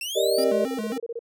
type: linear sweep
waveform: sawtooth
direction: up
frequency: 2637 to 4901 Hz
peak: -26 dBFS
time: 0.01-0.44 s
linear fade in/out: 2 ms
type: chord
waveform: sine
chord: Eb major seventh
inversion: first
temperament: equal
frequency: 392 / 466.2 / 587.3 / 622.3 Hz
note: G4 / Bb4 / D5 / Eb5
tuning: 0 / 0 / 0 / 0 cents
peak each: -25 dBFS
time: 0.15-0.66 s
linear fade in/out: 20 ms
type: tone with vibrato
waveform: square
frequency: 237.7 Hz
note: A#3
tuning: 34 cents sharp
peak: -29 dBFS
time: 0.38-0.98 s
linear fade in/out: 5 ms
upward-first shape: square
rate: 3.7 Hz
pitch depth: 190 cents each way
type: tone bursts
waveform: sine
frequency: 466.2 Hz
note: A#4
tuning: in tune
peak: -28 dBFS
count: 12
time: 0.45-1.192 s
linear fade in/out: 5 ms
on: 38 ms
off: 26 ms
effects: none